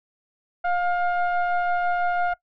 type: tone with frequency modulation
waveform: sine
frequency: 707 Hz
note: F5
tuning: 21 cents sharp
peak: -19 dBFS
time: 0.64-2.34 s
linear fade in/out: 10 ms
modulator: 710 Hz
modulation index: 0.93
effects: noise-tail reverb RT60 0.1 s tail -21 dB re dry + tanh soft clip ceiling -16 dBFS